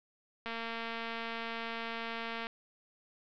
click train, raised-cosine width 0.3 ms, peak -23 dBFS, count 461, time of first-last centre 0.46-2.469 s, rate 229 Hz, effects low-pass 4000 Hz 12 dB/octave

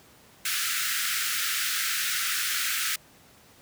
pink high-pass noise, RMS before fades -28 dBFS, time 0.45-2.96 s, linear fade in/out 5 ms, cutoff 1300 Hz, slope 96 dB/octave, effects pink hiss -55 dBFS RMS until 3.61 s + high-pass 80 Hz 12 dB/octave

